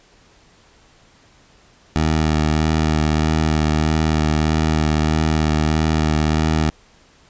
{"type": "tone with vibrato", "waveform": "15% pulse", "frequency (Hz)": 77.78, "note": "D#2", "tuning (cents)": 0, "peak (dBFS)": -9, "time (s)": [1.96, 6.7], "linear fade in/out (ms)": 0, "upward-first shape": "sine", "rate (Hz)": 1.6, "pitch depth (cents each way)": 22, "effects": ["pink hiss -52 dBFS RMS until 7.29 s", "resampled to 16000 Hz"]}